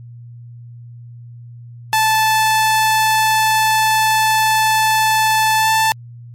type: tone with pitch glide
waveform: sawtooth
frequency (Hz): 875 to 882.6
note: A5 to A5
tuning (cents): -10 to +5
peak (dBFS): -8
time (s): 1.93-5.92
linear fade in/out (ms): 0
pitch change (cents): +15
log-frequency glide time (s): 5.58-5.69
effects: added 119 Hz sine -33 dBFS peak until 6.34 s + MP3 64 kbps